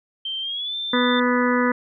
sine tone with pitch glide, 3136 to 3561 Hz, G7 to A7, 0 to +20 cents, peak -25 dBFS, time 0.25-1.2 s, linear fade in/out 5 ms, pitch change +220 cents, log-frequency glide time 0.41-0.75 s
harmonic tone, 246.9 Hz, B3, in tune, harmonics 1 / 2 / 4 / 5 / 6 / 7 / 8, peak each -20 / -23 / -26 / -27 / -28 / -28 / -29 dBFS, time 0.93-1.72 s, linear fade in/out 5 ms
effects none

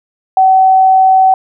sine tone, 759 Hz, F#5, 44 cents sharp, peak -4 dBFS, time 0.37-1.34 s, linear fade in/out 2 ms, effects none

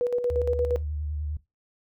sine tone with tremolo, 487.5 Hz, B4, 23 cents flat, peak -21 dBFS, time 0.01-0.76 s, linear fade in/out 0 ms, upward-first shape square, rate 8.6 Hz, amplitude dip 55%
sine tone with vibrato, 74.9 Hz, D2, 35 cents sharp, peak -28 dBFS, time 0.3-1.37 s, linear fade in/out 5 ms, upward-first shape square, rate 10 Hz, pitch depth 31 cents each way
effects noise-tail reverb RT60 0.2 s tail -17 dB re dry

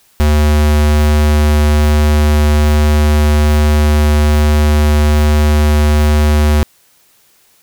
square tone, 74.9 Hz, D2, 35 cents sharp, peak -8 dBFS, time 0.2-6.63 s, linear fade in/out 0 ms, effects white hiss -51 dBFS RMS until 7.62 s

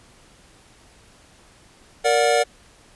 square chord, Bb augmented, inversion none, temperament just, 466.2 / 582.7 / 728.4 Hz, Bb4 / D5 / F#5, 0 / -14 / -27 cents, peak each -21 dBFS, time 2.04-2.44 s, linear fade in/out 20 ms, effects pink hiss -52 dBFS RMS until 2.95 s + resampled to 24000 Hz

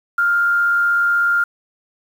sine tone with frequency modulation, 1400 Hz, F6, 4 cents sharp, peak -13 dBFS, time 0.18-1.44 s, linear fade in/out 5 ms, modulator 83.8 Hz, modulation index 0.3, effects 7-bit

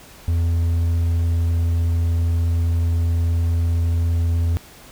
triangle tone, 84.2 Hz, E2, 37 cents sharp, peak -14 dBFS, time 0.28-4.57 s, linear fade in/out 0 ms, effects pink hiss -44 dBFS RMS until 4.91 s

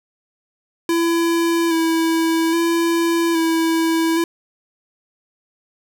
square tone with vibrato, 331.6 Hz, E4, 10 cents sharp, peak -16 dBFS, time 0.89-4.24 s, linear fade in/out 2 ms, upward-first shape square, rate 0.61 Hz, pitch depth 22 cents each way, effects none

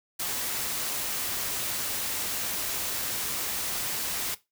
white noise, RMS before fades -31 dBFS, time 0.19-4.35 s, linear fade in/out 10 ms, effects noise-tail reverb RT60 0.2 s tail -17 dB re dry

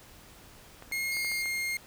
clicks, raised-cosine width 0.5 ms, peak -30 dBFS, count 6, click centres 0.824 / 0.915 / 1.169 / 1.247 / 1.317 / 1.458 s
40% pulse tone with pitch glide, 2146 to 2130 Hz, C7 to C7, +43 to +30 cents, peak -29 dBFS, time 0.92-1.77 s, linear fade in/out 2 ms, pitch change -13 cents, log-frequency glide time 1.15-1.39 s
sawtooth tone, 4669 Hz, D8, 11 cents flat, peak -36 dBFS, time 1.12-1.42 s, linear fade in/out 0 ms
effects pink hiss -53 dBFS RMS until 1.86 s

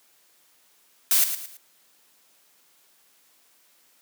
blue noise with echo, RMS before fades -19 dBFS, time 1.11-1.24 s, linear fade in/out 2 ms, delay 110 ms, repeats 3, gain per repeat -9 dB, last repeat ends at 1.57 s, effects white hiss -61 dBFS RMS until 4.01 s + high-pass 200 Hz 12 dB/octave

